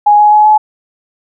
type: tone with pitch steps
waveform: sine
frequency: 830.6 / 838.3 / 846.1 / 854 Hz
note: G#5 / G#5 / G#5 / G#5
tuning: 0 / +16 / +32 / +48 cents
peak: -3 dBFS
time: 0.06-0.58 s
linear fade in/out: 10 ms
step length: 130 ms
effects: none